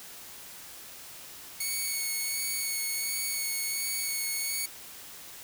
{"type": "tone with vibrato", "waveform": "5% pulse", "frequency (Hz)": 2217, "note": "C#7", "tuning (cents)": 0, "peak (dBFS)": -20, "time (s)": [1.6, 4.66], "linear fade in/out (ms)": 5, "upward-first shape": "sine", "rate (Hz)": 1.4, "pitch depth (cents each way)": 13, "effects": ["white hiss -46 dBFS RMS until 5.43 s"]}